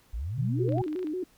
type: exponential sweep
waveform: sine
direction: up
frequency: 49 to 852 Hz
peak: -30 dBFS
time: 0.13-0.82 s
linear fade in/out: 10 ms
type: tone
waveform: sine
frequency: 123.47 Hz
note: B2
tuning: in tune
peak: -26 dBFS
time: 0.38-0.82 s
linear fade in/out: 5 ms
type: tone with vibrato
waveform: sine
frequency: 335.4 Hz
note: E4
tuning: 30 cents sharp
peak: -29 dBFS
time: 0.59-1.24 s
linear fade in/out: 5 ms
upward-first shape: square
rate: 5.5 Hz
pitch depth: 160 cents each way
type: clicks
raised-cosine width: 0.3 ms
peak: -32 dBFS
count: 10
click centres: 0.691 / 0.723 / 0.783 / 0.84 / 0.881 / 0.929 / 0.961 / 0.992 / 1.029 / 1.071 s
effects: pink hiss -62 dBFS RMS until 1.37 s